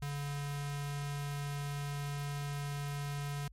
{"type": "tone with notch filter", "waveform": "square", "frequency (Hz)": 143.2, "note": "D3", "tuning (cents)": -43, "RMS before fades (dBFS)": -38, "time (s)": [0.02, 3.48], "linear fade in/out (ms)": 5, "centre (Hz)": 320, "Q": 0.58, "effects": ["added 50 Hz sine -53 dBFS peak until 3.52 s", "MP3 64 kbps"]}